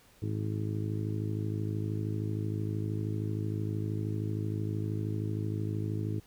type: harmonic tone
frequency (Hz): 53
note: G#1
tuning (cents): +36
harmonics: 2 / 3 / 4 / 5 / 6 / 7 / 8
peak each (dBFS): -32 / -39 / -42 / -44 / -39 / -46 / -45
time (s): 0.22-6.2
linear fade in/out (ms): 5
effects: pink hiss -61 dBFS RMS until 6.26 s